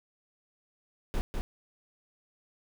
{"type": "noise with echo", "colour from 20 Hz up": "brown", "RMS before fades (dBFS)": -29, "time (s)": [1.14, 1.21], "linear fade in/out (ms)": 0, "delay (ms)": 200, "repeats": 1, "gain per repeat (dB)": -3, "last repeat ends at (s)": 1.41, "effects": []}